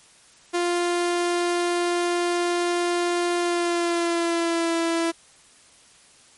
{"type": "tone with pitch glide", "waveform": "sawtooth", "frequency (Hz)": [349.2, 333], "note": ["F4", "E4"], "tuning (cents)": [0, 18], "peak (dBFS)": -17, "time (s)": [0.53, 5.12], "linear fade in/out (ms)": 20, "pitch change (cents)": -82, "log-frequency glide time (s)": [3.38, 4.74], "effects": ["white hiss -53 dBFS RMS until 6.37 s", "MP3 48 kbps"]}